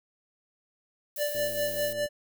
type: noise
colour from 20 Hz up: violet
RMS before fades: -37 dBFS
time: 1.16-1.93 s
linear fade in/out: 2 ms
type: tone with tremolo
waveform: square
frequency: 587.3 Hz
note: D5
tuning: in tune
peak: -26 dBFS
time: 1.17-2.09 s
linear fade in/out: 50 ms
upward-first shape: sine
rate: 4.9 Hz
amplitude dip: 65%
type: click train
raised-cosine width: 2 ms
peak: -34 dBFS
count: 79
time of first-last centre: 1.35-2.059 s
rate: 110 Hz
effects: none